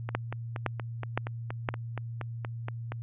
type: two click trains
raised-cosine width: 0.5 ms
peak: -12 / -20 dBFS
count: 4 / 13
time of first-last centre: 0.15-1.688 / 0.09-2.92 s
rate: 1.95 / 4.24 Hz
effects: added 116 Hz sine -35 dBFS peak until 3.02 s + resampled to 8000 Hz